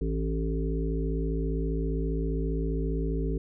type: harmonic tone with a mistuned harmonic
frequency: 55 Hz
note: A1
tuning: in tune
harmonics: 1 / 3 / 5 / 7 / 8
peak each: -28 / -33 / -35 / -36 / -37 dBFS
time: 0.01-3.38 s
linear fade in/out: 5 ms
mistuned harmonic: 3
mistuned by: -24 cents
effects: none